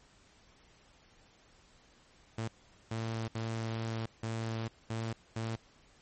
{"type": "tone bursts at uneven times", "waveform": "sawtooth", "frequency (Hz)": 112.9, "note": "A2", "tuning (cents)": 45, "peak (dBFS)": -30, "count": 6, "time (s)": [[2.38, 2.48], [2.91, 3.28], [3.35, 4.06], [4.23, 4.68], [4.9, 5.13], [5.36, 5.56]], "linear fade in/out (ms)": 5, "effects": ["pink hiss -63 dBFS RMS until 6.01 s", "MP3 32 kbps"]}